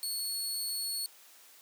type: tone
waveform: 20% pulse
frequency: 4386 Hz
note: C#8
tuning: 19 cents flat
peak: -27 dBFS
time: 0.03-1.06 s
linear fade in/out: 0 ms
effects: white hiss -57 dBFS RMS until 1.61 s + high-pass 400 Hz 12 dB/octave